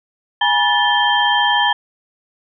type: tone cluster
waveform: sine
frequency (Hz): 827 / 967 / 1750 / 3158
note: G#5 / B5 / A6 / G7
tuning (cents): -8 / -37 / -10 / +12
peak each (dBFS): -18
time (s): 0.41-1.73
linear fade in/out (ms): 5
effects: none